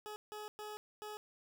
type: tone bursts at uneven times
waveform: 20% pulse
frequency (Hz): 423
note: G#4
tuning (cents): +32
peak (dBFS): -39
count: 4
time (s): 0.06-0.16 / 0.32-0.48 / 0.59-0.77 / 1.02-1.17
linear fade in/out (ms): 0
effects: none